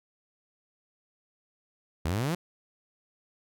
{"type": "exponential sweep", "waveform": "sawtooth", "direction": "up", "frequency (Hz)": [73.5, 185], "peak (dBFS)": -23, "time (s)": [2.05, 2.35], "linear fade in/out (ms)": 5, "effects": []}